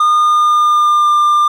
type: tone with pitch glide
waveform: triangle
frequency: 1218 to 1195.7 Hz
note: D#6 to D6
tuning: -37 to +31 cents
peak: -6 dBFS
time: 0-1.48 s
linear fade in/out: 5 ms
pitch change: -32 cents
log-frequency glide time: 0.18-1.16 s
effects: none